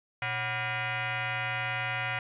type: tone with frequency modulation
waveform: sine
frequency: 311.1 Hz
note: D#4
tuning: in tune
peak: -29 dBFS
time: 0.22-2.19 s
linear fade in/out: 2 ms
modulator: 431 Hz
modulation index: 5.6
effects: resampled to 8000 Hz + 10-bit